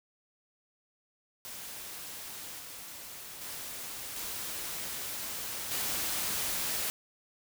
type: noise with level steps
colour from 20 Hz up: white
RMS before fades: -43 / -45 / -41 / -38 / -33 dBFS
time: 1.45-6.9 s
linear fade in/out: 0 ms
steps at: 2.59 / 3.41 / 4.16 / 5.71 s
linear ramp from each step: 2 ms
effects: none